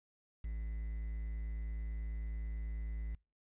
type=tone with quantisation; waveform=triangle; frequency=54.6 Hz; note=A1; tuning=13 cents flat; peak=-35 dBFS; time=0.44-3.15 s; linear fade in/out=5 ms; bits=10; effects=noise-tail reverb RT60 0.3 s tail -26 dB re dry + resampled to 8000 Hz